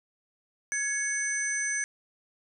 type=tone cluster; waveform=sine; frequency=1680 / 2200 / 6110 / 8630 Hz; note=G#6 / C#7 / G8 / C#9; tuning=+19 / -14 / -45 / -47 cents; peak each=-31 / -35 / -31 / -38 dBFS; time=0.72-1.84 s; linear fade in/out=0 ms; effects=none